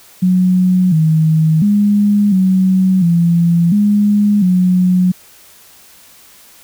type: tone with pitch steps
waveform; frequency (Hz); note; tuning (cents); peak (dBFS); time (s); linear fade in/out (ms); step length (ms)
sine; 183.3 / 158.3 / 205.4 / 187.5 / 170.2 / 206.4 / 182.2; F#3 / D#3 / G#3 / F#3 / F3 / G#3 / F#3; -16 / +30 / -19 / +23 / -44 / -10 / -26; -8; 0.22-5.12; 10; 700
effects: white hiss -43 dBFS RMS until 6.63 s